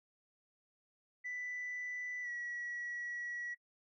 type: tone with pitch glide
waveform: sine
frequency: 1984 to 1927.5 Hz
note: B6 to B6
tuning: +7 to -43 cents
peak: -38 dBFS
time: 1.24-3.55 s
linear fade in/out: 20 ms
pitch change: -50 cents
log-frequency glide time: 2.22-2.29 s
effects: noise-tail reverb RT60 0.1 s tail -22 dB re dry + tanh soft clip ceiling -36 dBFS